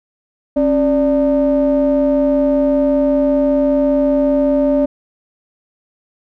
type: ring-modulated tone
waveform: triangle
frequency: 157.2 Hz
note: D#3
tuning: 18 cents sharp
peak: -6 dBFS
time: 0.56-4.86 s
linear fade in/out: 10 ms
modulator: 429 Hz
effects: none

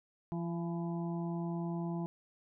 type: harmonic tone with a mistuned harmonic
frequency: 170 Hz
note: F3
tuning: 46 cents flat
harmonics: 1 / 2 / 4 / 5 / 6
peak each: -35 / -41 / -47 / -49 / -51 dBFS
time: 0.32-2.06 s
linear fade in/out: 0 ms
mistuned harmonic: 6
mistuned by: -40 cents
effects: none

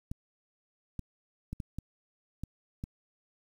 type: clicks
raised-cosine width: 5 ms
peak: -24 dBFS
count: 7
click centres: 0.115 / 0.993 / 1.53 / 1.602 / 1.786 / 2.436 / 2.839 s
effects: 9-bit

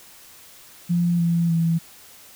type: tone with pitch steps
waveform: sine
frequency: 173.2 / 169.44 / 165.76 Hz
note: F3 / E3 / E3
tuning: -14 / +48 / +10 cents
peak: -17 dBFS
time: 0.89-1.79 s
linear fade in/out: 20 ms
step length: 300 ms
effects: white hiss -47 dBFS RMS until 2.35 s

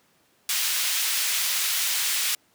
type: high-pass noise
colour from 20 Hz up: pink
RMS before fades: -25 dBFS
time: 0.49-2.35 s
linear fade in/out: 2 ms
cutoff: 2500 Hz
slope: 12 dB/octave
effects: pink hiss -63 dBFS RMS until 2.54 s + high-pass 150 Hz 12 dB/octave

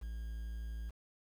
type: tone with quantisation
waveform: triangle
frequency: 56.1 Hz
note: A1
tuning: 34 cents sharp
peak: -37 dBFS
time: 0.01-0.91 s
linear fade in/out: 20 ms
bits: 10
effects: none

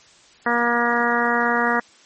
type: harmonic tone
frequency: 237.8 Hz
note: A#3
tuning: 35 cents sharp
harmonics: 1 / 2 / 3 / 4 / 5 / 6 / 7 / 8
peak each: -25 / -25 / -25 / -25 / -25 / -25 / -25 / -25 dBFS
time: 0.46-1.8 s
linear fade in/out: 5 ms
effects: white hiss -51 dBFS RMS until 2.05 s + MP3 32 kbps

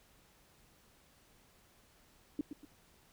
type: tone with echo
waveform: sine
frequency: 293.7 Hz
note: D4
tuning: in tune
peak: -31 dBFS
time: 2.39-2.41 s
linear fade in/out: 2 ms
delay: 120 ms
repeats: 2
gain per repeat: -9 dB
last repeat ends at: 2.65 s
effects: pink hiss -66 dBFS RMS until 3.12 s

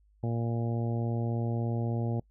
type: harmonic tone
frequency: 116.6 Hz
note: A#2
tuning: 1 cent sharp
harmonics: 1 / 2 / 3 / 4 / 5 / 6 / 7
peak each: -29 / -35 / -39 / -41 / -43 / -45 / -46 dBFS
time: 0.23-2.2 s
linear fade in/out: 5 ms
effects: noise-tail reverb RT60 0.1 s tail -25 dB re dry + added 51 Hz sine -61 dBFS peak until 2.3 s

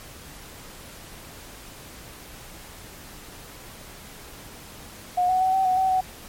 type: tone with pitch steps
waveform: sine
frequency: 721 / 743 / 752 / 766 / 741 / 759 / 749 Hz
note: F#5 / F#5 / F#5 / G5 / F#5 / F#5 / F#5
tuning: -45 / +7 / +28 / -40 / +2 / +44 / +21 cents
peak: -18 dBFS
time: 5.17-6.01 s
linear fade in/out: 10 ms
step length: 120 ms
effects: pink hiss -43 dBFS RMS until 6.28 s + MP3 64 kbps

